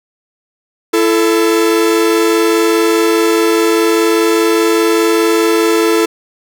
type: tone pair together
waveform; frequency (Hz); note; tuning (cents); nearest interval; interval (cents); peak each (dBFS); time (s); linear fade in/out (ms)
45% pulse; 335.1 / 440; E4 / A4; +29 / 0; perfect fourth; 471; -12; 0.93-6.06; 10
effects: none